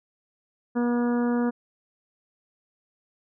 harmonic tone, 240.5 Hz, B3, 46 cents flat, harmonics 1 / 2 / 3 / 4 / 5 / 6 / 7, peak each -22 / -29 / -37 / -37 / -40 / -40 / -44 dBFS, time 0.75-1.51 s, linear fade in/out 20 ms, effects none

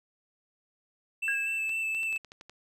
triangle tone with vibrato, 2646 Hz, E7, 6 cents sharp, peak -27 dBFS, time 1.22-2.18 s, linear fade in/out 10 ms, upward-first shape square, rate 4.1 Hz, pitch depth 12 cents each way
sine tone with exponential decay, 1636 Hz, G#6, 26 cents flat, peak -26 dBFS, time 1.28-1.74 s, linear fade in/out 1 ms, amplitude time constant 100 ms
clicks, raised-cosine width 0.2 ms, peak -30 dBFS, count 9, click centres 1.694 / 1.948 / 2.032 / 2.127 / 2.162 / 2.247 / 2.319 / 2.411 / 2.496 s
effects none

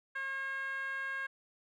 10% pulse tone with band-pass filter, 540 Hz, C#5, 45 cents flat, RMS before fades -38 dBFS, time 0.15-1.27 s, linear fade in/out 10 ms, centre 1500 Hz, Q 6.7, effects none

